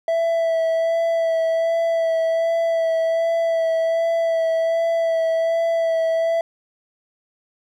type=tone with vibrato; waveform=triangle; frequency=659.3 Hz; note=E5; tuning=in tune; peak=-15 dBFS; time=0.08-6.41 s; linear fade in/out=2 ms; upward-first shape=sine; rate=1.3 Hz; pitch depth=17 cents each way; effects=none